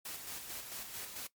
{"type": "noise with tremolo", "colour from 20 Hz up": "white", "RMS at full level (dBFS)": -43, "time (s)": [0.05, 1.27], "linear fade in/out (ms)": 5, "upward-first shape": "square", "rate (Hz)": 4.5, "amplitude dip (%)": 40, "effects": ["noise-tail reverb RT60 0.1 s tail -18 dB re dry", "MP3 96 kbps"]}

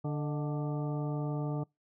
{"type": "harmonic tone with a mistuned harmonic", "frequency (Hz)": 147.1, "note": "D3", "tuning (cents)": 3, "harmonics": [1, 2, 3, 4, 5, 6, 8], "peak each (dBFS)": [-32, -38, -42, -44, -46, -48, -50], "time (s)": [0.04, 1.64], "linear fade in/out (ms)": 10, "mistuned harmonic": 4, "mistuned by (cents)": 69, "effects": ["noise-tail reverb RT60 0.2 s tail -26 dB re dry"]}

